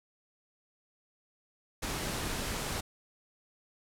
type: noise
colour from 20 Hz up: pink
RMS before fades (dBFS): -35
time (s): 1.82-2.81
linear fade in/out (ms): 10
effects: low-pass 12000 Hz 12 dB/octave